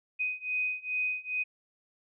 sine beating tone pair, 2500 / 2502.4 Hz, D#7 / D#7, +8 / +9 cents, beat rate 2.4 Hz, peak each -33 / -32 dBFS, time 0.19-1.44 s, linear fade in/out 20 ms, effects none

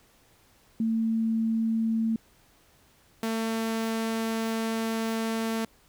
sine / sawtooth tone pair in turn, 224.6 / 224.6 Hz, A3 / A3, +36 / +36 cents, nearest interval unison, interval 0 cents, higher neither, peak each -23 dBFS, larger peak neither, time 0.8-2.16 / 3.23-5.65 s, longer second, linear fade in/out 2 ms, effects pink hiss -61 dBFS RMS until 5.88 s

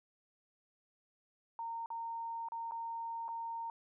sine tone with dropouts, 920 Hz, A#5, 23 cents flat, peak -38 dBFS, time 1.59-3.7 s, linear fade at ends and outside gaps 1 ms, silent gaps 1.86-1.903 / 2.486-2.52 / 2.711-2.719 / 3.282-3.288 s, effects none

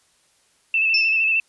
sine tone with vibrato, 2637 Hz, E7, in tune, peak -16 dBFS, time 0.74-1.4 s, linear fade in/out 2 ms, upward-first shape square, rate 13 Hz, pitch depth 26 cents each way
sine tone with exponential decay, 5340 Hz, E8, 22 cents sharp, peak -16 dBFS, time 0.94-1.24 s, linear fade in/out 5 ms, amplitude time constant 64 ms
effects white hiss -61 dBFS RMS until 1.48 s + resampled to 24000 Hz

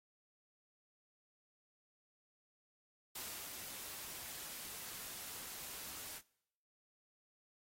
white noise with ADSR envelope, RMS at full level -45 dBFS, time 3.15-6.22 s, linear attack 7 ms, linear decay 320 ms, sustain -3 dB, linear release 58 ms, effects noise-tail reverb RT60 0.8 s tail -24 dB re dry + AAC 48 kbps

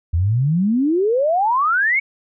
sine exponential sweep, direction up, 78.9 to 2259 Hz, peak -14 dBFS, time 0.13-2 s, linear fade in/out 10 ms, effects none

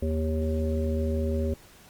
harmonic tone, 78.8 Hz, D#2, 23 cents sharp, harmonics 1 / 3 / 5 / 7, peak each -26 / -31 / -33 / -34 dBFS, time 0.02-1.54 s, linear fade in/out 5 ms, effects pink hiss -53 dBFS RMS until 1.89 s + Opus 32 kbps

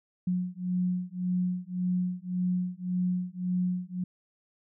sine beating tone pair, 180 / 181.8 Hz, F#3 / F#3, -47 / -30 cents, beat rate 1.8 Hz, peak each -30 dBFS, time 0.27-4.04 s, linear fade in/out 5 ms, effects none

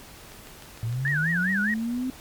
click train, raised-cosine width 0.2 ms, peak -27 dBFS, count 6, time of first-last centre 0.32-1.079 s, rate 6.59 Hz
sine linear sweep, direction up, 110 to 261.6 Hz, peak -25 dBFS, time 0.83-2.1 s, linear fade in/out 0 ms
sine tone with vibrato, 1661.2 Hz, G#6, in tune, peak -23 dBFS, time 1.05-1.74 s, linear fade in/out 2 ms, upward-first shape sine, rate 4.9 Hz, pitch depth 240 cents each way
effects pink hiss -46 dBFS RMS until 2.2 s + MP3 96 kbps

